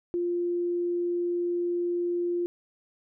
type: tone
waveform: sine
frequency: 349.2 Hz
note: F4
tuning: in tune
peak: -25 dBFS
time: 0.14-2.46 s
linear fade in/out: 0 ms
effects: none